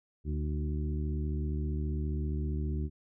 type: harmonic tone with a mistuned harmonic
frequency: 75 Hz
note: D2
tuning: 37 cents sharp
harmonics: 1 / 2 / 3 / 4 / 5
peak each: -31 / -37 / -41 / -43 / -45 dBFS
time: 0.24-2.9 s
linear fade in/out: 50 ms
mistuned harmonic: 4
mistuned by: +22 cents
effects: none